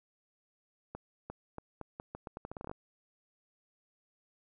accelerating click train, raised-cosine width 1 ms, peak -27 dBFS, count 16, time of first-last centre 0.95-2.714 s, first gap 350 ms, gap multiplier 0.81, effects none

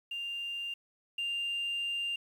sine tone pair in turn, 2794 / 2794 Hz, F7 / F7, 0 / 0 cents, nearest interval unison, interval 0 cents, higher neither, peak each -34 / -30 dBFS, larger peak second, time 0.11-0.74 / 1.18-2.16 s, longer second, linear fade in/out 5 ms, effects tanh soft clip ceiling -28 dBFS + 10-bit

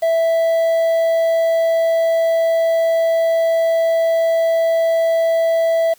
triangle tone with quantisation, 659.3 Hz, E5, in tune, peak -11 dBFS, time 0.02-5.94 s, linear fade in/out 10 ms, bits 6, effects white hiss -51 dBFS RMS until 5.98 s

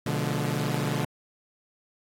sawtooth chord, B diminished seventh, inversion none, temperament equal with one note detuned, 123.47 / 146.83 / 174.61 / 212.6 Hz, B2 / D3 / F3 / Ab3, 0 / 0 / 0 / +41 cents, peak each -27 / -25 / -30 / -30 dBFS, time 0.06-1.05 s, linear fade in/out 5 ms, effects AAC 48 kbps

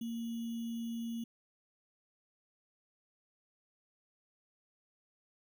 sine tone with sample-and-hold, 230.9 Hz, A#3, 16 cents flat, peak -36 dBFS, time 0.01-1.24 s, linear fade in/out 5 ms, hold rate 3150 Hz, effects none

